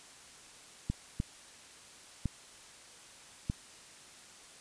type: clicks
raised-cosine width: 5 ms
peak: -19 dBFS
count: 4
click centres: 0.9 / 1.201 / 2.257 / 3.499 s
effects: white hiss -54 dBFS RMS until 4.6 s + resampled to 22050 Hz